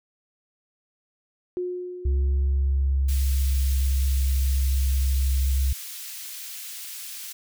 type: tone with exponential decay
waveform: sine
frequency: 360 Hz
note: F#4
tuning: 47 cents flat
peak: -24 dBFS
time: 1.57-3.28 s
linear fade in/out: 0 ms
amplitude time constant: 370 ms
type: tone with pitch glide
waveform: sine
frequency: 68 to 66.64 Hz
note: C#2 to C2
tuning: -33 to +32 cents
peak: -19 dBFS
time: 2.05-5.73 s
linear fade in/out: 5 ms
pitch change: -35 cents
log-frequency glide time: 2.79-3.82 s
type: high-pass noise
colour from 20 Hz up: white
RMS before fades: -37 dBFS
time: 3.08-7.33 s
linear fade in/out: 10 ms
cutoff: 2300 Hz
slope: 12 dB/octave
effects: none